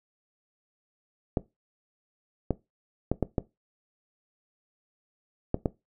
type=clicks; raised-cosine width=2 ms; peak=-11 dBFS; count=7; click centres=1.372 / 2.507 / 3.116 / 3.227 / 3.382 / 5.544 / 5.658 s; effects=noise-tail reverb RT60 0.2 s tail -18 dB re dry